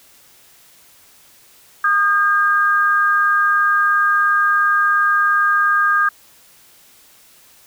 sine tone pair together, 1227.1 / 1610 Hz, D#6 / G6, -24 / +46 cents, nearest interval perfect fourth, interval 470 cents, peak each -15 dBFS, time 1.84-6.09 s, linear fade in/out 5 ms, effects white hiss -49 dBFS RMS until 7.66 s

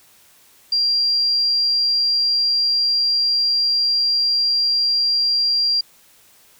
sine tone, 4758 Hz, D8, 22 cents sharp, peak -15 dBFS, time 0.72-5.81 s, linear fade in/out 5 ms, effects white hiss -52 dBFS RMS until 6.59 s

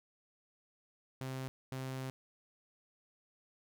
sawtooth tone bursts at uneven times, 131.3 Hz, C3, 6 cents sharp, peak -35 dBFS, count 2, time 1.21-1.48 / 1.72-2.1 s, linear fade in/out 0 ms, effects none

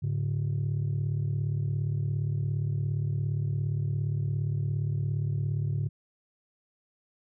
sine tone pair together, 105.2 / 142.5 Hz, G#2 / C#3, +23 / +48 cents, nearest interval perfect fourth, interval 525 cents, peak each -27 dBFS, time 0.02-5.89 s, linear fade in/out 20 ms, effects tanh soft clip ceiling -23 dBFS

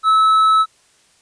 sine tone with hard clipping, 1300 Hz, E6, 24 cents flat, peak -11 dBFS, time 0.03-0.66 s, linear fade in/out 50 ms, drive 4 dB, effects white hiss -55 dBFS RMS until 1.21 s + resampled to 22050 Hz

